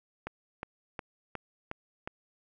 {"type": "click train", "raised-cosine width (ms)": 0.5, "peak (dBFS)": -21, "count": 6, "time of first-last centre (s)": [0.27, 2.075], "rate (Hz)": 2.77, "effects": []}